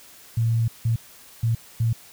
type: tone bursts at uneven times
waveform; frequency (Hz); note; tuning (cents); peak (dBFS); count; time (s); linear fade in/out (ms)
sine; 114.6; A#2; -29; -18; 4; 0.37-0.68 / 0.85-0.96 / 1.43-1.55 / 1.8-1.93; 5
effects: white hiss -48 dBFS RMS until 2.12 s